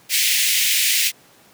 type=high-pass noise; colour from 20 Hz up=pink; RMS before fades=-18 dBFS; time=0.09-1.12 s; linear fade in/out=50 ms; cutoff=2000 Hz; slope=48 dB/octave; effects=pink hiss -51 dBFS RMS until 1.53 s + high-pass 150 Hz 12 dB/octave